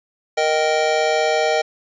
square chord, Eb major, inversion second, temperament just, 466.7 / 622.3 / 777.8 Hz, Bb4 / Eb5 / G5, +2 / 0 / -14 cents, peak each -22 / -20 / -22 dBFS, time 0.37-1.62 s, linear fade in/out 10 ms, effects resampled to 16000 Hz + 9-bit

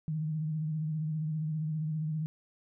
sine tone with vibrato, 155.56 Hz, D#3, in tune, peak -30 dBFS, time 0.08-2.26 s, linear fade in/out 0 ms, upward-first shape sine, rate 15 Hz, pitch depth 48 cents each way, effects none

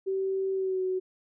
sine tone with pitch glide, 384.3 to 372.5 Hz, G4 to F#4, -34 to +12 cents, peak -26 dBFS, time 0.06-1 s, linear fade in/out 20 ms, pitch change -54 cents, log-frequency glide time 0.53-0.82 s, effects none

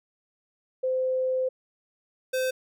sine / square tone pair in turn, 516 / 516 Hz, C5 / C5, -24 / -24 cents, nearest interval unison, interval 0 cents, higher neither, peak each -23 / -25 dBFS, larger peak first, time 0.83-1.49 / 2.33-2.51 s, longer first, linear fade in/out 10 ms, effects none

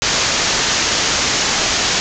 white low-pass noise, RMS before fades -17 dBFS, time 0.02-2 s, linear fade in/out 0 ms, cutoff 7100 Hz, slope 96 dB/octave, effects none

